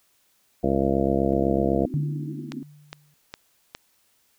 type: harmonic tone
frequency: 68 Hz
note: C#2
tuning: 33 cents flat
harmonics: 1 / 2 / 3 / 4 / 5 / 6 / 7 / 8 / 9 / 10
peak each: -31 / -31 / -26 / -28 / -26 / -32 / -27 / -32 / -31 / -29 dBFS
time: 0.63-1.86 s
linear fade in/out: 10 ms
type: band-pass noise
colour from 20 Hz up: pink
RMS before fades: -36 dBFS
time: 1.33-2.63 s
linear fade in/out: 0 ms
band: 220 to 340 Hz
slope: 96 dB/octave
type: tone with exponential decay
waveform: sine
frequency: 147.8 Hz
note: D3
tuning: 11 cents sharp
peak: -20 dBFS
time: 1.94-3.14 s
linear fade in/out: 0 ms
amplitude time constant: 260 ms
type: click train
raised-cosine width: 0.2 ms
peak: -17 dBFS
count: 4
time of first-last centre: 2.52-3.75 s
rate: 2.44 Hz
effects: white hiss -65 dBFS RMS until 4.38 s